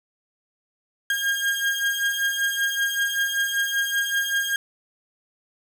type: beating tone pair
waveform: 35% pulse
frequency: 1615 / 1620.2 Hz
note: G#6 / G#6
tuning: -49 / -43 cents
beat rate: 5.2 Hz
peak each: -25 / -22 dBFS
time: 1.1-4.56 s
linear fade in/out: 2 ms
effects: none